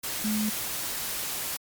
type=tone in noise; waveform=sine; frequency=213.7 Hz; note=G#3; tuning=50 cents sharp; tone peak=-25 dBFS; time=0.24-0.5 s; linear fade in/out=10 ms; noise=white; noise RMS=-32 dBFS; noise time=0.03-1.57 s; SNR=+4 dB; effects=MP3 96 kbps